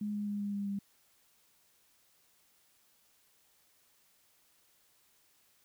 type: tone with pitch steps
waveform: sine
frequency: 208.4 / 206.6 / 204.8 / 203.1 / 201.3 / 199.56 Hz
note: G#3 / G#3 / G#3 / G#3 / G3 / G3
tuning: +6 / -9 / -24 / -38 / +46 / +31 cents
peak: -33 dBFS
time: 0.01-0.79 s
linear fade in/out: 5 ms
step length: 130 ms
effects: white hiss -69 dBFS RMS until 5.64 s